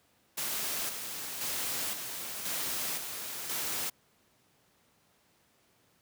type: noise with tremolo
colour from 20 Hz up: white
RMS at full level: -34 dBFS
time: 0.37-3.9 s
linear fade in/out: 10 ms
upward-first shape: square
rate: 0.96 Hz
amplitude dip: 45%
effects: pink hiss -68 dBFS RMS until 6.01 s + high-pass 100 Hz 12 dB/octave